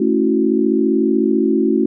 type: chord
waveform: sine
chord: F# minor seventh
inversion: first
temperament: equal with one note detuned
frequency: 220 / 275.6 / 329.6 / 370 Hz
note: A3 / C#4 / E4 / F#4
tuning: 0 / -10 / 0 / 0 cents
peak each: -18 dBFS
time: 0-1.86 s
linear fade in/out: 5 ms
effects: none